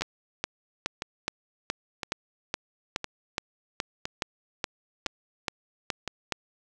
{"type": "two click trains", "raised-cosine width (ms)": 0.2, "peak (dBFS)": [-14, -10], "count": [7, 16], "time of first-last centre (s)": [[0.01, 6.077], [0.02, 6.323]], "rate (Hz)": [0.989, 2.38], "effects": []}